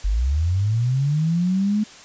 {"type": "linear sweep", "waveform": "sine", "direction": "up", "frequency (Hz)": [44.65, 216.2], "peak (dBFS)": -17, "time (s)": [0.04, 1.84], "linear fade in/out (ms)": 10, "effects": ["white hiss -43 dBFS RMS until 2.04 s", "resampled to 16000 Hz"]}